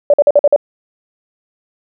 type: tone bursts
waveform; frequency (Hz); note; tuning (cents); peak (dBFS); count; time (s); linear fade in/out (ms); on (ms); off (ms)
sine; 580; D5; -22; -4; 6; 0.1-0.562; 2; 37; 48
effects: none